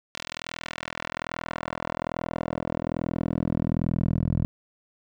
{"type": "tone with band-pass filter sweep", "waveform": "10% pulse", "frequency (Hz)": 41.2, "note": "E1", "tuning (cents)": 0, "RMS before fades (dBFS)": -29, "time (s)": [0.15, 4.45], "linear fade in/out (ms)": 0, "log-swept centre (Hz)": [3800, 120], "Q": 0.93, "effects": []}